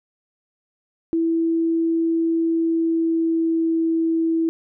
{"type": "tone with pitch glide", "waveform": "sine", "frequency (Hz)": [329.6, 327.3], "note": ["E4", "E4"], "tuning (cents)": [0, -12], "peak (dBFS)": -17, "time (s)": [1.13, 4.49], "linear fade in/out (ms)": 0, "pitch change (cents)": -12, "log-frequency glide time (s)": [2.43, 3.77], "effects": []}